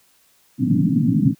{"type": "band-pass noise", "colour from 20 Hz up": "white", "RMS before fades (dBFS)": -17, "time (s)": [0.58, 1.35], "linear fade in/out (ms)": 50, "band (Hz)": [110, 290], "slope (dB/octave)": 96, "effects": ["white hiss -58 dBFS RMS until 1.39 s"]}